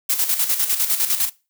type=noise with tremolo; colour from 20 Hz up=blue; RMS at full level=-18 dBFS; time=0.09-1.3 s; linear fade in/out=10 ms; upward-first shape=square; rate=9.9 Hz; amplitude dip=60%; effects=noise-tail reverb RT60 0.3 s tail -21 dB re dry